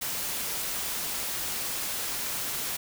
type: noise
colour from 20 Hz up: white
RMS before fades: -32 dBFS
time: 0.01-2.77 s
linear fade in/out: 10 ms
effects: none